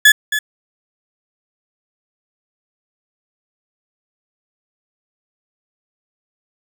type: tone with echo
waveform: 35% pulse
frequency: 1713 Hz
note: A6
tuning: 47 cents flat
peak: -3 dBFS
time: 0.05-0.12 s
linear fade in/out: 5 ms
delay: 270 ms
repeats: 1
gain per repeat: -11 dB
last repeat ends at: 0.39 s
effects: none